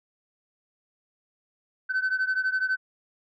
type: beating tone pair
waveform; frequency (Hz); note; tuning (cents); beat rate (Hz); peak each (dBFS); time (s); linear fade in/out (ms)
sine; 1518 / 1530; F#6 / G6; +44 / -42; 12; -24 / -26; 1.89-2.77; 20
effects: tanh soft clip ceiling -20 dBFS